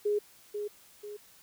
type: tone with echo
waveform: sine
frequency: 415.1 Hz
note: G#4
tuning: 1 cent flat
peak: -25 dBFS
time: 0.05-0.19 s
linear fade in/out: 10 ms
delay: 490 ms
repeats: 2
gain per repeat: -7 dB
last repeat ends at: 1.17 s
effects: white hiss -58 dBFS RMS until 1.42 s